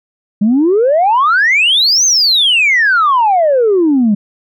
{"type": "exponential two-way sweep", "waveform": "sine", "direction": "up then down", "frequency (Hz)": [197.3, 6420, 197.3], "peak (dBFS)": -6, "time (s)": [0.41, 4.15], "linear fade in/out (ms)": 10, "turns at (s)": 2.05, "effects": ["tanh soft clip ceiling -4 dBFS"]}